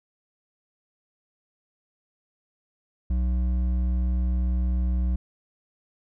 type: tone with hard clipping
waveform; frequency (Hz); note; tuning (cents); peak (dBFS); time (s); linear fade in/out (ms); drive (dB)
triangle; 61.74; B1; 0; -23; 3.1-5.16; 5; 11
effects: none